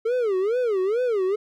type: tone with vibrato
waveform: triangle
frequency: 432.8 Hz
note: A4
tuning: 29 cents flat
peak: -18 dBFS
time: 0.05-1.36 s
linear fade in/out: 10 ms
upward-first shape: sine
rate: 2.3 Hz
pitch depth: 270 cents each way
effects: none